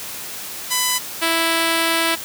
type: tone pair in turn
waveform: 5% pulse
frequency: 1000 / 329.8 Hz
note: B5 / E4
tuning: +21 / +1 cents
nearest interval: octave + perfect fifth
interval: 1920 cents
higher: first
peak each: -5 dBFS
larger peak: neither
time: 0.7-0.99 / 1.21-2.16 s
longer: second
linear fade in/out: 20 ms
effects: white hiss -31 dBFS RMS until 2.24 s + high-pass 80 Hz 12 dB/octave